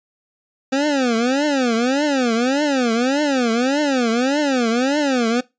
25% pulse tone with vibrato, 260 Hz, C4, 11 cents flat, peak -12 dBFS, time 0.72-5.41 s, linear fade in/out 10 ms, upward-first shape triangle, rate 1.7 Hz, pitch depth 280 cents each way, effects noise-tail reverb RT60 0.2 s tail -20 dB re dry + resampled to 16000 Hz

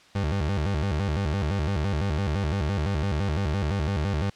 30% pulse tone with vibrato, 86.6 Hz, F2, 14 cents flat, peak -21 dBFS, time 0.15-4.3 s, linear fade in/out 5 ms, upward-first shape square, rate 5.9 Hz, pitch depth 240 cents each way, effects white hiss -54 dBFS RMS until 4.35 s + low-pass 5000 Hz 12 dB/octave

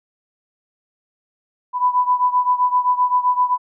sine beating tone pair, 992 / 999.7 Hz, B5 / B5, +7 / +21 cents, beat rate 7.7 Hz, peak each -16 / -19 dBFS, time 1.73-3.58 s, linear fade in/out 50 ms, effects none

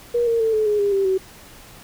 sine tone with pitch steps, 477.1 / 461.6 / 446.7 / 432.2 / 418.2 / 404.7 / 391.6 / 378.9 Hz, A#4 / A#4 / A4 / A4 / G#4 / G#4 / G4 / F#4, +40 / -17 / +26 / -31 / +12 / -45 / -2 / +41 cents, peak -16 dBFS, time 0.14-1.18 s, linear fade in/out 10 ms, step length 130 ms, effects pink hiss -44 dBFS RMS until 1.83 s

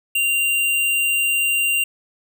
sine tone with sample-and-hold, 2778 Hz, F7, 10 cents flat, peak -16 dBFS, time 0.15-1.84 s, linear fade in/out 5 ms, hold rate 11025 Hz, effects none

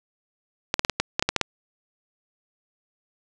clicks, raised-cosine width 0.2 ms, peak -3 dBFS, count 10, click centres 0.741 / 0.794 / 0.849 / 0.897 / 1 / 1.195 / 1.225 / 1.29 / 1.363 / 1.413 s, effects resampled to 24000 Hz + 7-bit

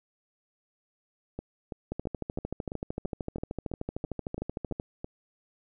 two click trains, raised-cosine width 2 ms, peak -19 / -22 dBFS, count 39 / 12, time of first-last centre 1.92-4.799 / 1.39-5.044 s, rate 13.2 / 3.01 Hz, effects none

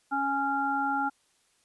harmonic tone, 277.2 Hz, C#4, in tune, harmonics 1 / 3 / 5, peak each -33 / -28 / -30 dBFS, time 0.11-1.1 s, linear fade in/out 20 ms, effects white hiss -68 dBFS RMS until 1.64 s + resampled to 24000 Hz

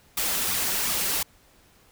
white noise with flanger, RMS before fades -26 dBFS, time 0.17-1.23 s, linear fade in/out 5 ms, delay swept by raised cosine 0.82 to 5.32 ms, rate 2.8 Hz, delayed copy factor +0.55, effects pink hiss -58 dBFS RMS until 1.91 s

